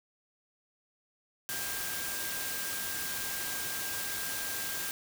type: tone in noise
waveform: sine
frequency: 1600 Hz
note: G6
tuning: 35 cents sharp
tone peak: -42 dBFS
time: 1.49-4.91 s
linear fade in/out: 0 ms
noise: white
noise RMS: -36 dBFS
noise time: 1.49-4.91 s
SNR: -9 dB
effects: none